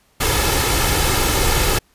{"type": "noise with comb filter", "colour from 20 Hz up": "pink", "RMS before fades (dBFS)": -17, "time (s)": [0.2, 1.79], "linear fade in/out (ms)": 10, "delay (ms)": 2.3, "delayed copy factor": 0.55, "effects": ["pink hiss -58 dBFS RMS until 1.94 s", "resampled to 32000 Hz"]}